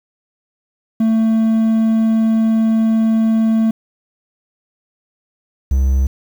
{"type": "tone pair in turn", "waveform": "triangle", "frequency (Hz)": [222.8, 66.51], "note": ["A3", "C2"], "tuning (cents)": [22, 29], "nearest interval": "octave + major sixth", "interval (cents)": 2093, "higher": "first", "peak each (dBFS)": -9, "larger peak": "neither", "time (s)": [[1, 3.71], [5.71, 6.07]], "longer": "first", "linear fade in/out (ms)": 5, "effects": ["7-bit"]}